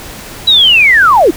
sine linear sweep, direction down, 3951 to 275.3 Hz, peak -3 dBFS, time 0.47-1.31 s, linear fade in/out 10 ms, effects pink hiss -28 dBFS RMS until 1.36 s

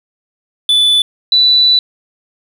triangle / sine tone pair in turn, 3482 / 3971 Hz, A7 / B7, -19 / +9 cents, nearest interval major second, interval 228 cents, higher second, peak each -6 dBFS, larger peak neither, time 0.69-1.02 / 1.32-1.79 s, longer second, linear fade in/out 2 ms, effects 7-bit

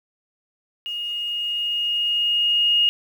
sine tone with level ramp, 2859 Hz, F7, 40 cents sharp, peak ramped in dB -26 to -14 dBFS, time 0.86-2.89 s, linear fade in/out 0 ms, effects 8-bit

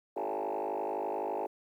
sine tone with frequency modulation, 622 Hz, D#5, 1 cent flat, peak -30 dBFS, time 0.16-1.47 s, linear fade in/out 10 ms, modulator 51.8 Hz, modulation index 5.4, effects tanh soft clip ceiling -29 dBFS + 11-bit

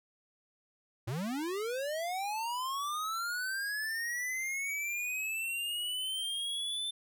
square linear sweep, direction up, 104.6 to 3559 Hz, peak -34 dBFS, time 1.07-6.91 s, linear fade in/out 10 ms, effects none

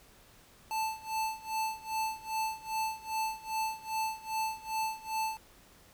square tone with tremolo, 880 Hz, A5, in tune, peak -30 dBFS, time 0.71-5.37 s, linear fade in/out 0 ms, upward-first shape sine, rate 2.5 Hz, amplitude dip 90%, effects pink hiss -59 dBFS RMS until 5.93 s

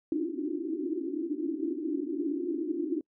pink band-pass noise, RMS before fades -32 dBFS, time 0.12-3.01 s, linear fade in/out 2 ms, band 280 to 360 Hz, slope 96 dB/octave, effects noise-tail reverb RT60 0.1 s tail -26 dB re dry

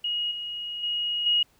sine tone with level steps, 2886 Hz, F#7, 44 cents flat, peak -25 / -31 / -25 / -19 dBFS, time 0.04-1.43 s, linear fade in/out 5 ms, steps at 0.31 / 0.83 / 1.26 s, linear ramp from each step 5 ms, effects pink hiss -63 dBFS RMS until 1.59 s

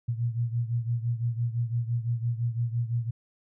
sine beating tone pair, 116.54 / 122.44 Hz, A#2 / B2, 0 / -15 cents, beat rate 5.9 Hz, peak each -27 / -31 dBFS, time 0.08-3.11 s, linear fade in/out 10 ms, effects none

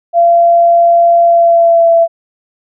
sine tone with pitch glide, 684 to 669.9 Hz, F5 to E5, -36 to +28 cents, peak -4 dBFS, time 0.13-2.08 s, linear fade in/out 50 ms, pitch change -36 cents, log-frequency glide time 1.23-1.9 s, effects none

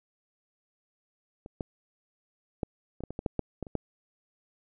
clicks, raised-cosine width 2 ms, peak -29 / -19 / -16 / -28 / -21 / -24 / -20 / -14 / -14 / -20 / -30 / -15 dBFS, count 12, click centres 1.461 / 1.608 / 2.632 / 3.006 / 3.037 / 3.106 / 3.191 / 3.262 / 3.393 / 3.627 / 3.668 / 3.753 s, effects none

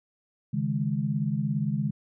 sine chord, C# suspended second, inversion none, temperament just, 138.59 / 155.92 / 207.9 Hz, C#3 / D#3 / G#3, 0 / +4 / +2 cents, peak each -29 dBFS, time 0.53-1.91 s, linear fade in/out 10 ms, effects none

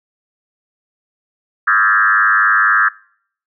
sine tone with frequency modulation, 1482 Hz, F#6, 2 cents sharp, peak -9 dBFS, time 1.67-2.89 s, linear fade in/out 10 ms, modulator 104 Hz, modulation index 2.7, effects noise-tail reverb RT60 0.6 s tail -24 dB re dry

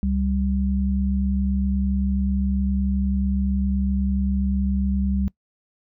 sine tone pair together, 68.46 / 196 Hz, C#2 / G3, -21 / 0 cents, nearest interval octave + tritone, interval 1821 cents, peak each -22 dBFS, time 0.03-5.28 s, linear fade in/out 0 ms, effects noise-tail reverb RT60 0.1 s tail -22 dB re dry

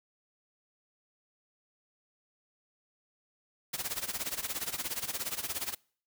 white noise with tremolo, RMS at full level -33 dBFS, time 3.73-5.75 s, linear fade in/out 10 ms, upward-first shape sine, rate 17 Hz, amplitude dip 85%, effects noise-tail reverb RT60 0.5 s tail -26 dB re dry

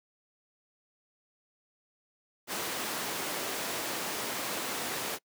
pink high-pass noise, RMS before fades -35 dBFS, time 2.47-5.19 s, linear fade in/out 50 ms, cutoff 300 Hz, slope 12 dB/octave, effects noise-tail reverb RT60 0.1 s tail -25 dB re dry

